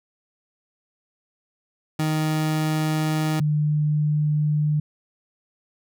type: tone pair in turn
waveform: 30% pulse / sine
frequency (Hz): 155.56 / 150.35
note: D#3 / D3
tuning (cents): 0 / +41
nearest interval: minor second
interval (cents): 59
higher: first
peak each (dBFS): -18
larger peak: neither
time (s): 1.99-3.4 / 3.4-4.8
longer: first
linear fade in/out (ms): 5
effects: none

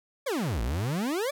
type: exponential two-way sweep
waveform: 40% pulse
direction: down then up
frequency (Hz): 598 to 52.6 to 598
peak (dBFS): -26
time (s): 0.26-1.31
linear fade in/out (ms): 10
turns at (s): 0.62
effects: none

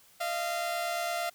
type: tone pair together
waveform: sawtooth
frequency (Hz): 621 / 689.8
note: D#5 / F5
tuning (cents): -3 / -22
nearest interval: major second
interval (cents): 181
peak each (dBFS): -34 / -27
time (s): 0.2-1.3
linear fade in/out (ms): 10
effects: white hiss -60 dBFS RMS until 1.34 s

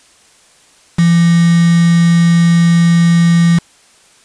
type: tone with quantisation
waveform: sine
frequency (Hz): 169.5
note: E3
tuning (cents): +49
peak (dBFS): -6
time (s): 0.98-3.59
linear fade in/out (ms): 10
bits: 3
effects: white hiss -47 dBFS RMS until 4.24 s + resampled to 22050 Hz

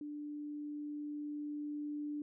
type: tone with level ramp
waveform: sine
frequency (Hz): 295.3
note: D4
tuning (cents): +10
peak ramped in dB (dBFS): -41 to -37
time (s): 0.01-2.22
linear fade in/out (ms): 2
effects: none

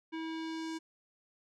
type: tone with low-pass filter sweep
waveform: square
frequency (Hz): 322.9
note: E4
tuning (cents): -36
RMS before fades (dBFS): -39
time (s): 0.12-0.79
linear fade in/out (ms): 20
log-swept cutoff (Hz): 2700 to 7000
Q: 1.4
effects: none

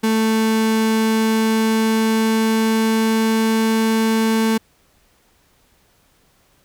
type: tone with pitch glide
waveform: 35% pulse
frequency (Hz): 221.2 to 222.6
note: A3 to A3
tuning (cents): +9 to +20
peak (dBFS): -13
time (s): 0.03-4.58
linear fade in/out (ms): 10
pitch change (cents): +11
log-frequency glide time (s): 0.83-3.74
effects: pink hiss -58 dBFS RMS until 6.64 s

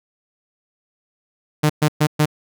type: tone bursts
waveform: sawtooth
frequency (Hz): 151.4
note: D#3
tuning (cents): -47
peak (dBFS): -9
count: 4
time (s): 1.63-2.258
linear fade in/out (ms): 10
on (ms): 67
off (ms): 120
effects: none

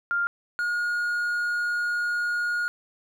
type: tone pair in turn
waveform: sine / triangle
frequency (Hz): 1400 / 1434.4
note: F6 / F6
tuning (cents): +4 / +46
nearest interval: unison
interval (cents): 42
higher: second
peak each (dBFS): -22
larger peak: neither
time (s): 0.11-0.27 / 0.59-2.68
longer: second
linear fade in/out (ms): 0
effects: none

